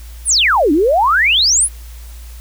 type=exponential two-way sweep; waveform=sine; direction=down then up; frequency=11320 to 278.2 to 11320 Hz; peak=-9 dBFS; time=0.25-1.69 s; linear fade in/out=50 ms; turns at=0.72 s; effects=added 58 Hz sine -30 dBFS peak until 2.4 s + white hiss -43 dBFS RMS until 2.4 s